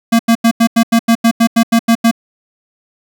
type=tone bursts; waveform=square; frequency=229.8 Hz; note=A#3; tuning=25 cents flat; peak=-7 dBFS; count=13; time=0.12-2.113 s; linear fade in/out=10 ms; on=73 ms; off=87 ms; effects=none